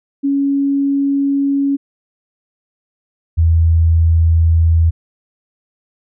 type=tone pair in turn; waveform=sine; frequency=278.6 / 82.28 Hz; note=C#4 / E2; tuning=+9 / -3 cents; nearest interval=octave + major sixth; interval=2112 cents; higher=first; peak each=-12 / -8 dBFS; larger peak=second; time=0.23-1.77 / 3.37-4.91 s; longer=neither; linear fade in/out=20 ms; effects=none